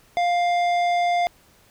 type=tone with tanh clipping; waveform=sine; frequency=701 Hz; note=F5; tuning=6 cents sharp; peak=-20 dBFS; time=0.17-1.27 s; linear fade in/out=0 ms; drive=13 dB; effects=pink hiss -56 dBFS RMS until 1.7 s